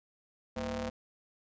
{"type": "ring-modulated tone", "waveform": "sawtooth", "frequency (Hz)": 140.4, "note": "C#3", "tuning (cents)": 22, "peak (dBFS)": -27, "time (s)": [0.56, 0.9], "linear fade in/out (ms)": 10, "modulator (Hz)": 370, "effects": ["resampled to 16000 Hz"]}